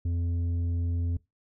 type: tone with tanh clipping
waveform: triangle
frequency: 85.8 Hz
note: F2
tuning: 30 cents flat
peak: -27 dBFS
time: 0.05-1.17 s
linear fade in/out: 5 ms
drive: 11 dB
effects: noise-tail reverb RT60 0.2 s tail -21 dB re dry